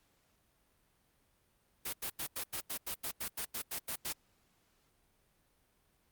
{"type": "noise bursts", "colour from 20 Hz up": "white", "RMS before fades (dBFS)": -38, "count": 14, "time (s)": [1.85, 4.129], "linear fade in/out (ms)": 10, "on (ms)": 82, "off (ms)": 87, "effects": ["pink hiss -73 dBFS RMS until 6.11 s", "Opus 48 kbps"]}